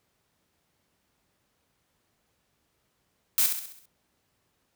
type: noise with echo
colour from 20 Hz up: blue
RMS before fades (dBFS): -22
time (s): 3.38-3.46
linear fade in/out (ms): 0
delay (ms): 66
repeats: 6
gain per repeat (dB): -6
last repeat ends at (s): 3.856
effects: pink hiss -73 dBFS RMS until 4.75 s + high-pass 60 Hz 12 dB/octave